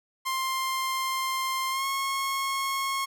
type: tone with pitch glide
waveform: sawtooth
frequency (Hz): 1053 to 1087.6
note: C6 to C#6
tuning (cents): +11 to -33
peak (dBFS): -23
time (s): 0.25-3.06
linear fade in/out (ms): 20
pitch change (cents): +56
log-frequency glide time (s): 1.7-1.86
effects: none